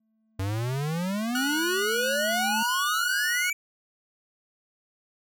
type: tone with exponential growth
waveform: triangle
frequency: 220 Hz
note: A3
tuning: in tune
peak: -28 dBFS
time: 0-2.63 s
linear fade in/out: 5 ms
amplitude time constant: 570 ms
type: exponential sweep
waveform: square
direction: up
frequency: 92.9 to 2346 Hz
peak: -27 dBFS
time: 0.39-3.53 s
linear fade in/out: 5 ms
type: tone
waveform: sawtooth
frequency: 1457 Hz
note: F#6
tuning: 27 cents flat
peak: -23 dBFS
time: 1.35-3.5 s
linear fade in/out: 2 ms
effects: none